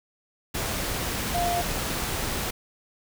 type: tone in noise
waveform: sine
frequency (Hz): 698.5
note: F5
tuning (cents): 0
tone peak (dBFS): -24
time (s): 1.34-1.62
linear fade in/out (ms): 10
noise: pink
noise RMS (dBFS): -29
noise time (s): 0.54-2.51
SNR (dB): +2
effects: none